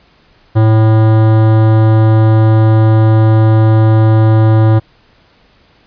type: tone with hard clipping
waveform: sine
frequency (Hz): 110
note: A2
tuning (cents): 0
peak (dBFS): -7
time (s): 0.55-4.8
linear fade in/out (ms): 20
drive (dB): 17
effects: pink hiss -49 dBFS RMS until 5.86 s + resampled to 11025 Hz